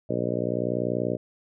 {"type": "harmonic tone", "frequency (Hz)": 60.3, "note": "B1", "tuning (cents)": -41, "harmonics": [2, 3, 4, 5, 6, 7, 8, 9, 10], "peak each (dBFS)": [-33, -33, -33, -33, -33, -33, -33, -33, -33], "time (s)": [0.09, 1.17], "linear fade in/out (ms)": 10, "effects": []}